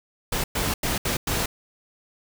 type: noise bursts at uneven times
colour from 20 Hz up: pink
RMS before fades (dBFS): -25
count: 5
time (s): 0.32-0.44 / 0.55-0.74 / 0.83-0.98 / 1.05-1.17 / 1.27-1.46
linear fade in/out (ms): 5
effects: none